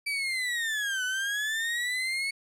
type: linear two-way sweep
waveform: 35% pulse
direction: down then up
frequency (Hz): 2322 to 1487 to 2213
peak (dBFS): -26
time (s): 0.06-2.31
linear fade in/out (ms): 10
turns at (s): 1.04
effects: low-pass 11000 Hz 12 dB/octave + 11-bit

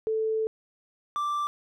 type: tone pair in turn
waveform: sine / triangle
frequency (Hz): 440 / 1174.7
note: A4 / D6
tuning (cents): 0 / 0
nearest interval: octave + perfect fourth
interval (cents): 1700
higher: second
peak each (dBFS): -24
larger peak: neither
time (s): 0.07-0.47 / 1.16-1.47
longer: first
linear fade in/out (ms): 0
effects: none

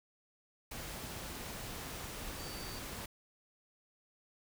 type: tone in noise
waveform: sine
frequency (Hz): 4600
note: D8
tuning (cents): -37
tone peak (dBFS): -50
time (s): 2.39-2.79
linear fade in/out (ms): 5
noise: pink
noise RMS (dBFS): -44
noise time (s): 0.71-3.06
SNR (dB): -9
effects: none

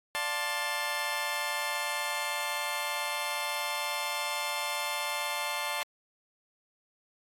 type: chord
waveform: 15% pulse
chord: D minor seventh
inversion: none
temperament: just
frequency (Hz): 587.3 / 704.8 / 881 / 1057.2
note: D5 / F5 / A5 / C6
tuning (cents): 0 / +16 / +2 / +18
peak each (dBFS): -31 / -34 / -28 / -30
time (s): 0.15-5.83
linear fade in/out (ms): 0
effects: AAC 48 kbps

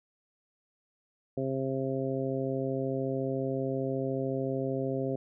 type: harmonic tone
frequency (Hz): 133.5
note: C3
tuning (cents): +35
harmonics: 1 / 2 / 3 / 4 / 5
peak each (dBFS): -35 / -34 / -34 / -35 / -40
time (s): 1.37-5.16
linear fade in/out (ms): 5
effects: none

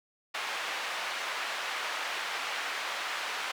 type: band-pass noise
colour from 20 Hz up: white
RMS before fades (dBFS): -35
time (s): 0.34-3.52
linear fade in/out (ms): 10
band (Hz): 730 to 2500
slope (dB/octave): 12
effects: none

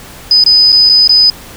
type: tone with dropouts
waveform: sine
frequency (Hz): 5000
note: D#8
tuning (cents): +8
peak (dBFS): -3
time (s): 0.31-1.3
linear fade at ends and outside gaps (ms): 2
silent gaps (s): 0.439-0.462 / 0.721-0.726 / 0.892-0.896 / 1.076-1.093
effects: pink hiss -32 dBFS RMS until 1.56 s

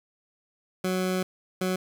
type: tone pair in turn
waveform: 20% pulse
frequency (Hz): 185 / 185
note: F#3 / F#3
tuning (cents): 0 / 0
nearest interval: unison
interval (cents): 0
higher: neither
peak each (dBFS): -20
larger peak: neither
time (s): 0.84-1.23 / 1.61-1.76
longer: first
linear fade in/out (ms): 5
effects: 10-bit

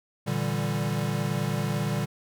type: chord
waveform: square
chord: E half-diminished seventh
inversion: second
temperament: equal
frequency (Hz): 116.54 / 146.83 / 164.81 / 196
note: Bb2 / D3 / E3 / G3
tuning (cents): 0 / 0 / 0 / 0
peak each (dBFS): -32 / -30 / -36 / -32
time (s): 0.26-2.06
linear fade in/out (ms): 20
effects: none

